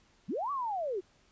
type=linear two-way sweep; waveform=sine; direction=up then down; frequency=140 to 1167 to 342.1 Hz; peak=-31 dBFS; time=0.28-1.01 s; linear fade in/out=20 ms; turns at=0.51 s; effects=pink hiss -66 dBFS RMS until 1.31 s + resampled to 16000 Hz